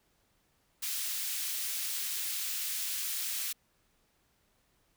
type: high-pass noise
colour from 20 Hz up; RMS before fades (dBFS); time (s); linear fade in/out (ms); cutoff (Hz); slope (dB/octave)
white; -35; 0.82-3.53; 10; 2200; 12
effects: pink hiss -72 dBFS RMS until 4.96 s